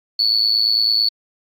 sine tone with amplitude modulation, 4435 Hz, C#8, in tune, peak -9 dBFS, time 0.19-1.09 s, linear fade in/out 5 ms, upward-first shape sine, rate 109 Hz, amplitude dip 85%, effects tanh soft clip ceiling -7 dBFS + AAC 64 kbps

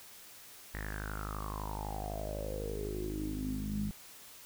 sawtooth tone with low-pass filter sweep, 51.9 Hz, G#1, in tune, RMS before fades -38 dBFS, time 0.74-3.91 s, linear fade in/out 0 ms, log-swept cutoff 1900 to 190 Hz, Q 9.9, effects white hiss -53 dBFS RMS until 4.45 s

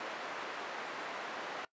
white band-pass noise, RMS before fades -42 dBFS, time 0-1.65 s, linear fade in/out 2 ms, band 370 to 1600 Hz, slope 12 dB/octave, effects noise-tail reverb RT60 0.1 s tail -21 dB re dry + resampled to 16000 Hz

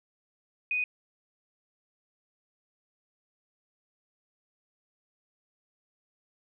sine tone, 2489 Hz, D#7, in tune, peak -26 dBFS, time 0.71-0.84 s, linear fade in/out 2 ms, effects none

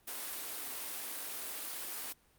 white high-pass noise, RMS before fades -41 dBFS, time 0.07-2.13 s, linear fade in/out 10 ms, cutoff 240 Hz, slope 48 dB/octave, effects pink hiss -68 dBFS RMS until 2.38 s + Opus 32 kbps

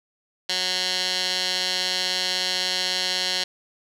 15% pulse tone with band-pass filter, 183.8 Hz, F#3, 11 cents flat, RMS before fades -25 dBFS, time 0.49-3.44 s, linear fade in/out 5 ms, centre 4100 Hz, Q 2.6, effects none

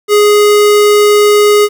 square tone, 415.7 Hz, G#4, 2 cents sharp, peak -5 dBFS, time 0.08-1.69 s, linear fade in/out 50 ms, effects 7-bit

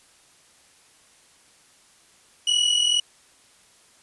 40% pulse tone pair together, 2918 / 2960 Hz, F#7 / F#7, -25 / 0 cents, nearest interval unison, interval 25 cents, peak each -19 / -23 dBFS, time 2.47-3 s, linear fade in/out 5 ms, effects white hiss -56 dBFS RMS until 4.02 s + resampled to 24000 Hz

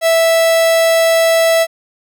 45% pulse tone, 658 Hz, E5, 3 cents flat, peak -9 dBFS, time 0.01-1.67 s, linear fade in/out 50 ms, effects none

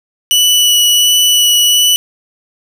sawtooth tone with vibrato, 2954 Hz, F#7, 3 cents flat, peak -4 dBFS, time 0.31-1.96 s, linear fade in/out 0 ms, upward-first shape sine, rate 1.4 Hz, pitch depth 10 cents each way, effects none

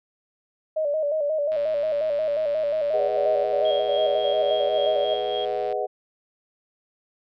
sine tone with vibrato, 602 Hz, D5, 43 cents sharp, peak -21 dBFS, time 0.76-5.15 s, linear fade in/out 10 ms, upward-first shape square, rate 5.6 Hz, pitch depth 69 cents each way
click train, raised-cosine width 0.3 ms, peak -27 dBFS, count 472, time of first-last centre 1.52-5.725 s, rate 112 Hz
sine chord, G# minor seventh, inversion none, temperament equal, 415.3 / 493.9 / 622.3 / 740 Hz, G#4 / B4 / D#5 / F#5, 0 / 0 / 0 / 0 cents, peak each -29 dBFS, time 2.93-5.87 s, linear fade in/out 20 ms
sine tone with tremolo, 3260 Hz, G#7, 33 cents flat, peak -30 dBFS, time 3.65-5.45 s, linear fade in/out 2 ms, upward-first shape sine, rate 3.6 Hz, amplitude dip 60%
effects none

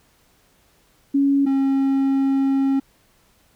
sine / triangle tone pair in turn, 278.4 / 271.4 Hz, C#4 / C#4, +8 / -36 cents, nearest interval unison, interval 44 cents, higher first, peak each -14 dBFS, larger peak neither, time 1.14-1.46 / 1.46-2.8 s, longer second, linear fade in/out 10 ms, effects pink hiss -59 dBFS RMS until 3.55 s

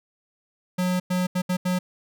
square tone bursts at uneven times, 181.6 Hz, F#3, 32 cents flat, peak -22 dBFS, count 5, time 0.78-1 / 1.1-1.27 / 1.35-1.42 / 1.49-1.57 / 1.65-1.79 s, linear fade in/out 10 ms, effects none

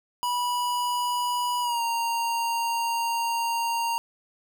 square tone with pitch glide, 978 to 929 Hz, B5 to A#5, -17 to -6 cents, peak -25 dBFS, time 0.23-3.98 s, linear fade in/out 0 ms, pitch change -89 cents, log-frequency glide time 1.61-1.82 s, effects none

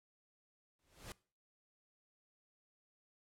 pink noise with exponential growth, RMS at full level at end -45 dBFS, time 0.79-1.12 s, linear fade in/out 1 ms, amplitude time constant 70 ms, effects noise-tail reverb RT60 0.4 s tail -21 dB re dry + low-pass 12000 Hz 12 dB/octave

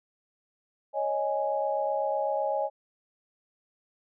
sine chord, C# suspended second, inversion none, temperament equal, 554.4 / 622.3 / 830.6 Hz, C#5 / D#5 / G#5, 0 / 0 / 0 cents, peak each -30 dBFS, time 0.93-2.7 s, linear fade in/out 50 ms, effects none

